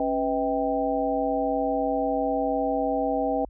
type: tone cluster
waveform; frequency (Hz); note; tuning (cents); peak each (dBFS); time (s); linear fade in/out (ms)
sine; 276.1 / 497.2 / 640 / 786; C#4 / B4 / D#5 / G5; -7 / +12 / +49 / +4; -28; 0-3.45; 2
effects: added 50 Hz sine -43 dBFS peak until 3.49 s